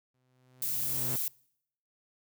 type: tone with exponential growth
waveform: sawtooth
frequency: 127.6 Hz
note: C3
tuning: 43 cents flat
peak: -31 dBFS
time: 0.14-1.16 s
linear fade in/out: 5 ms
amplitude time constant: 220 ms
type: noise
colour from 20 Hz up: violet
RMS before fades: -32 dBFS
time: 0.62-1.28 s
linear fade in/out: 2 ms
effects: noise-tail reverb RT60 0.7 s tail -25 dB re dry